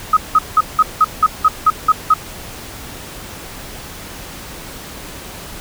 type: tone bursts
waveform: sine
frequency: 1266 Hz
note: D#6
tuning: 30 cents sharp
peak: -6 dBFS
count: 10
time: 0.13-2.14 s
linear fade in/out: 5 ms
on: 39 ms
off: 180 ms
effects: pink hiss -32 dBFS RMS until 5.6 s